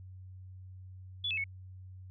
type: tone with pitch steps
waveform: sine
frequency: 3427 / 2607 / 2206 Hz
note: A7 / E7 / C#7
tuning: -46 / -20 / -9 cents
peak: -31 dBFS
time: 1.24-1.441 s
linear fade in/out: 5 ms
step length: 67 ms
effects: added 93 Hz sine -46 dBFS peak until 2.1 s